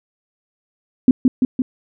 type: tone with echo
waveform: sine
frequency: 254.8 Hz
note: C4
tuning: 46 cents flat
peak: -5 dBFS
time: 1.08-1.11 s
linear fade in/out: 2 ms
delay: 170 ms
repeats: 3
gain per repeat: -3 dB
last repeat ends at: 1.62 s
effects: none